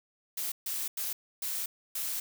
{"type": "noise bursts at uneven times", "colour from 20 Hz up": "blue", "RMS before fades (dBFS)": -34, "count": 5, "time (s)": [[0.37, 0.52], [0.66, 0.88], [0.97, 1.13], [1.42, 1.66], [1.95, 2.2]], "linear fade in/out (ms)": 5, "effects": []}